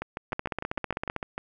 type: two click trains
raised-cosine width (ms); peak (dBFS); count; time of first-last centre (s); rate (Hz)
0.5; -17 / -14; 10 / 14; 0.02-1.38 / 0.33-1.163; 6.62 / 15.6
effects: none